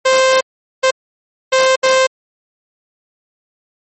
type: tone bursts at uneven times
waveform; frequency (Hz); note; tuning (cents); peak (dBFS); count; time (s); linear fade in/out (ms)
sawtooth; 523.3; C5; 0; -5; 4; 0.05-0.41 / 0.83-0.91 / 1.52-1.76 / 1.83-2.07; 10
effects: MP3 32 kbps